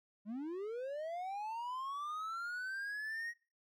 triangle linear sweep, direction up, 197.2 to 1894 Hz, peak -37 dBFS, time 0.25-3.34 s, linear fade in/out 50 ms, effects noise-tail reverb RT60 0.4 s tail -25 dB re dry

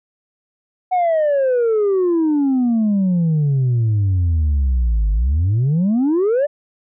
sine exponential two-way sweep, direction down then up, 748 to 49.62 to 605 Hz, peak -11 dBFS, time 0.91-6.47 s, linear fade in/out 20 ms, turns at 5.12 s, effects tanh soft clip ceiling -12 dBFS

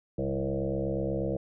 sine tone with frequency modulation, 329.6 Hz, E4, in tune, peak -27 dBFS, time 0.18-1.37 s, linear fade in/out 5 ms, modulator 68.3 Hz, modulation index 3.8, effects none

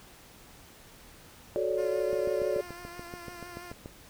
sine chord, D major seventh, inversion first, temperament equal with one note detuned, 370 / 435.2 / 554.4 / 587.3 Hz, F#4 / A4 / C#5 / D5, 0 / -19 / 0 / 0 cents, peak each -32 dBFS, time 1.56-2.61 s, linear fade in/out 0 ms
10% pulse tone with vibrato, 349.2 Hz, F4, in tune, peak -35 dBFS, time 1.77-3.73 s, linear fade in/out 20 ms, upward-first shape triangle, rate 6 Hz, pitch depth 34 cents each way
click train, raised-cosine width 2 ms, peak -27 dBFS, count 13, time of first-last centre 2.13-3.859 s, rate 6.94 Hz
effects pink hiss -53 dBFS RMS until 4.09 s

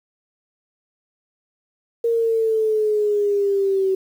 sine exponential sweep, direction down, 466.2 to 379.7 Hz, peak -16 dBFS, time 2.04-3.95 s, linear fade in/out 5 ms, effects 8-bit

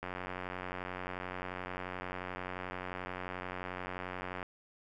click train, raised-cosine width 0.5 ms, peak -24 dBFS, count 403, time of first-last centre 0.03-4.428 s, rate 91.4 Hz, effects none

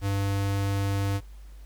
square tone, 99.2 Hz, G2, 21 cents sharp, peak -25 dBFS, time 0.01-1.21 s, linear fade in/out 50 ms, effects added 50 Hz sine -42 dBFS peak until 1.65 s + pink hiss -60 dBFS RMS until 1.65 s

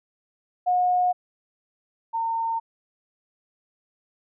sine tone pair in turn, 723 / 910.8 Hz, F#5 / A#5, -40 / -40 cents, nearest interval major third, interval 400 cents, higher second, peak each -18 / -23 dBFS, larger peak first, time 0.66-1.13 / 2.13-2.6 s, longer neither, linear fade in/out 20 ms, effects none

